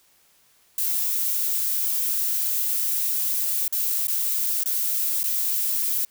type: noise with dropouts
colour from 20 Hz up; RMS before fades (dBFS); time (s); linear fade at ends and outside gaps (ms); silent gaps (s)
violet; -24; 0.78-6.05; 2; 3.68-3.725 / 4.071-4.081 / 4.636-4.658 / 5.232-5.239
effects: white hiss -60 dBFS RMS until 6.1 s